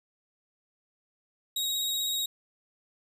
sawtooth tone with vibrato, 3789 Hz, A#7, 27 cents sharp, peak -25 dBFS, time 1.56-2.26 s, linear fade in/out 5 ms, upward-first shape sine, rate 16 Hz, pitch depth 13 cents each way, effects none

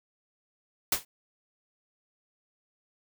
white noise with exponential decay, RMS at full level -20 dBFS, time 0.92-1.05 s, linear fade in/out 5 ms, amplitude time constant 27 ms, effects none

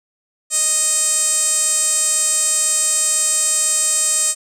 sawtooth tone with band-pass filter, 622 Hz, D#5, 1 cent flat, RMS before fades -17 dBFS, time 0.5-4.35 s, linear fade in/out 50 ms, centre 7900 Hz, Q 8.6, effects none

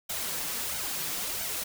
white noise with flanger, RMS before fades -33 dBFS, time 0.09-1.64 s, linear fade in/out 10 ms, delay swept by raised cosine 1.3 to 6.8 ms, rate 1.5 Hz, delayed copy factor +0.65, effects none

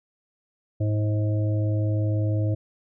harmonic tone, 106 Hz, G#2, 36 cents sharp, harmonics 1 / 3 / 5 / 6, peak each -21 / -31 / -35 / -37 dBFS, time 0.8-2.55 s, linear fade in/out 10 ms, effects none

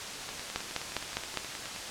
two click trains, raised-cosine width 0.2 ms, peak -12 / -21 dBFS, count 5 / 15, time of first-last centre 0.56-1.373 / 0.29-1.762 s, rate 4.92 / 9.51 Hz, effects white hiss -38 dBFS RMS until 1.9 s + low-pass 7000 Hz 12 dB/octave

